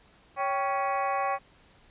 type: harmonic tone with a mistuned harmonic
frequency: 278.6 Hz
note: C#4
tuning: 9 cents sharp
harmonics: 2 / 3 / 4 / 5 / 6 / 7 / 8 / 9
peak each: -33 / -29 / -30 / -44 / -42 / -40 / -42 / -43 dBFS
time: 0.36-1.39 s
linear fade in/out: 50 ms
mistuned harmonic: 3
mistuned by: -110 cents
effects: pink hiss -59 dBFS RMS until 1.9 s + resampled to 8000 Hz